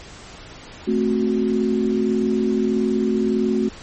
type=chord; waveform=sine; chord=F# diminished; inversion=first; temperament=equal with one note detuned; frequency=220 / 261.6 / 368.1 Hz; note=A3 / C4 / F#4; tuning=0 / 0 / -9 cents; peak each=-20 / -23 / -21 dBFS; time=0.87-3.69 s; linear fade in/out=10 ms; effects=pink hiss -40 dBFS RMS until 3.82 s + MP3 32 kbps